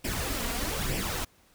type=noise with flanger; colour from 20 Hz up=pink; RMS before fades=-31 dBFS; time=0.04-1.25 s; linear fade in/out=10 ms; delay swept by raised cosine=0.37 to 4.37 ms; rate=1.1 Hz; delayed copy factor=+0.6; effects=pink hiss -62 dBFS RMS until 1.54 s